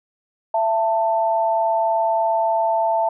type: tone pair together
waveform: sine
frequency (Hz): 668 / 888.4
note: E5 / A5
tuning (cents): +23 / +16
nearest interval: perfect fourth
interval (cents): 493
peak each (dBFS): -19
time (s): 0.54-3.09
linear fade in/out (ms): 5
effects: none